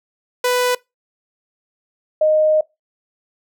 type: tone pair in turn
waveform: sawtooth / sine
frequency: 495.9 / 618.9 Hz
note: B4 / D#5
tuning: +7 / -9 cents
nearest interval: major third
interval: 384 cents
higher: second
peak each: -11 dBFS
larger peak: neither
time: 0.44-0.75 / 2.21-2.61 s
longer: second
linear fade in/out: 5 ms
effects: noise-tail reverb RT60 0.2 s tail -22 dB re dry